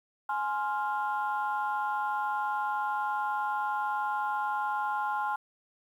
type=chord; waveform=sine; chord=F minor; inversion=first; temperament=just; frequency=838.1 / 1047.7 / 1396.9 Hz; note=Ab5 / C6 / F6; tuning=+16 / +2 / 0 cents; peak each=-30 / -33 / -34 dBFS; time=0.29-5.36 s; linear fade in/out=5 ms; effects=tanh soft clip ceiling -20 dBFS + 10-bit